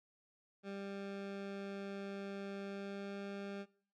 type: tone with pitch glide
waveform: 20% pulse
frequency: 197.9 to 199.28 Hz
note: G3 to G3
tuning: +17 to +29 cents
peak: -38 dBFS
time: 0.63-3.66 s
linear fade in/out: 50 ms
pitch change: +12 cents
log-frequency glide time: 2.63-3.16 s
effects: noise-tail reverb RT60 0.5 s tail -20 dB re dry + low-pass 4000 Hz 12 dB/octave